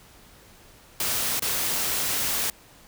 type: noise with dropouts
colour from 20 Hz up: white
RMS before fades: -26 dBFS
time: 1-2.5 s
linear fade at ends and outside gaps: 2 ms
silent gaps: 1.396-1.421 s
effects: pink hiss -52 dBFS RMS until 2.87 s